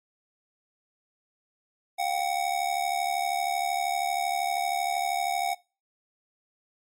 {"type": "ring-modulated tone", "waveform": "square", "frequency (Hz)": 746, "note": "F#5", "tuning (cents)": 14, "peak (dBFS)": -23, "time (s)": [1.98, 5.55], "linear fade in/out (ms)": 20, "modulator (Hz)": 36.4, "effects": ["noise-tail reverb RT60 0.3 s tail -21 dB re dry", "MP3 64 kbps"]}